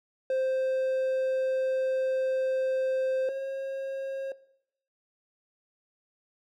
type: tone pair in turn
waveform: triangle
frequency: 523.3 / 539.3 Hz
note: C5 / C#5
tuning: 0 / -48 cents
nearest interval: minor second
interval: 52 cents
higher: second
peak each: -23 / -28 dBFS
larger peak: first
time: 0.3-3.29 / 3.29-4.32 s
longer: first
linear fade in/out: 2 ms
effects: noise-tail reverb RT60 0.7 s tail -19 dB re dry